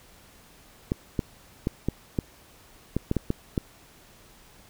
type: clicks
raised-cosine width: 3 ms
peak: -11 dBFS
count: 10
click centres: 0.919 / 1.192 / 1.671 / 1.886 / 2.188 / 2.966 / 3.114 / 3.167 / 3.304 / 3.578 s
effects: pink hiss -54 dBFS RMS until 4.69 s